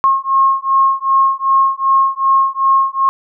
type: beating tone pair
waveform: sine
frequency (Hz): 1078 / 1080.6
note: C#6 / C#6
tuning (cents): -49 / -44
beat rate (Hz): 2.6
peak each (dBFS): -13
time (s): 0.04-3.09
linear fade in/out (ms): 0
effects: none